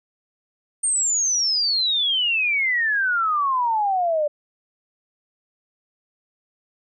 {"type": "exponential sweep", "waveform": "sine", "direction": "down", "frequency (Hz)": [8870, 581], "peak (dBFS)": -18, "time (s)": [0.83, 4.28], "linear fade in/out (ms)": 10, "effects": []}